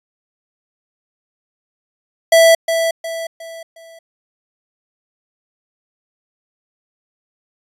square tone with echo, 659.3 Hz, E5, in tune, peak -7 dBFS, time 2.32-2.55 s, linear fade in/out 5 ms, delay 360 ms, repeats 4, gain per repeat -8 dB, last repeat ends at 3.99 s, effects resampled to 32000 Hz

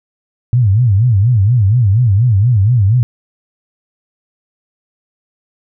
sine tone with vibrato, 110 Hz, A2, in tune, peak -7 dBFS, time 0.53-3.03 s, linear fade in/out 0 ms, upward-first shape sine, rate 4.2 Hz, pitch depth 250 cents each way, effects none

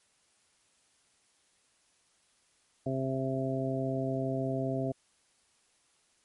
harmonic tone, 132.7 Hz, C3, 25 cents sharp, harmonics 1 / 2 / 3 / 4 / 5, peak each -34 / -34 / -37 / -40 / -35 dBFS, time 2.86-4.92 s, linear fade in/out 5 ms, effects white hiss -69 dBFS RMS until 6.24 s + MP3 48 kbps

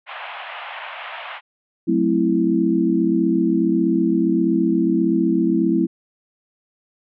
pink band-pass noise, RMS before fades -33 dBFS, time 0.06-1.41 s, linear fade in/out 50 ms, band 640 to 3200 Hz, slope 48 dB/octave
sine chord, F# half-diminished seventh, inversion none, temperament equal, 185 / 220 / 261.6 / 329.6 Hz, F#3 / A3 / C4 / E4, 0 / 0 / 0 / 0 cents, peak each -22 / -22 / -22 / -18 dBFS, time 1.87-5.87 s, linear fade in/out 20 ms
effects none

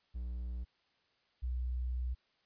triangle / sine tone pair in turn, 60.4 / 61.95 Hz, B1 / B1, -38 / +6 cents, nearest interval unison, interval 44 cents, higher second, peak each -35 / -33 dBFS, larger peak second, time 0.14-0.65 / 1.42-2.15 s, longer second, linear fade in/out 20 ms, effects white hiss -74 dBFS RMS until 2.45 s + resampled to 11025 Hz

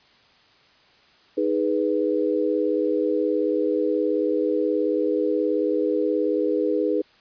sine chord, G# minor, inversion second, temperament equal, 311.1 / 415.3 / 493.9 Hz, D#4 / G#4 / B4, 0 / 0 / 0 cents, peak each -24 dBFS, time 1.37-7.02 s, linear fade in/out 10 ms, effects white hiss -56 dBFS RMS until 7.2 s + resampled to 11025 Hz

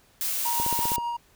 blue noise, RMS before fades -28 dBFS, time 0.21-0.96 s, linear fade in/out 0 ms
triangle tone with tremolo, 946 Hz, A#5, 25 cents sharp, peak -24 dBFS, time 0.45-1.17 s, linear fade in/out 10 ms, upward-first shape sine, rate 8.4 Hz, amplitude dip 25%
click train, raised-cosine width 2 ms, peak -20 dBFS, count 7, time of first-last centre 0.6-0.982 s, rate 15.7 Hz
effects pink hiss -60 dBFS RMS until 1.35 s

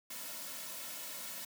white noise with comb filter, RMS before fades -44 dBFS, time 0.1-1.45 s, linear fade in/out 5 ms, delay 2.5 ms, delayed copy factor -0.65, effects high-pass 200 Hz 12 dB/octave

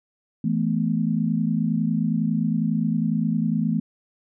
sine chord, E suspended fourth, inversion none, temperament equal with one note detuned, 164.81 / 217.1 / 246.9 Hz, E3 / A3 / B3, 0 / -23 / 0 cents, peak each -24 / -23 / -26 dBFS, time 0.44-3.8 s, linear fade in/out 5 ms, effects none

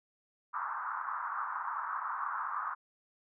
pink band-pass noise, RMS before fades -37 dBFS, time 0.53-2.75 s, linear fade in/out 20 ms, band 970 to 1400 Hz, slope 48 dB/octave, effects none

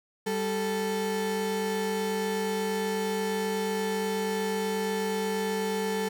35% pulse tone pair together, 195.1 / 438.5 Hz, G3 / A4, -8 / -6 cents, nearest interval octave + major second, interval 1402 cents, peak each -30 / -27 dBFS, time 0.26-6.09 s, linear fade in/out 10 ms, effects none

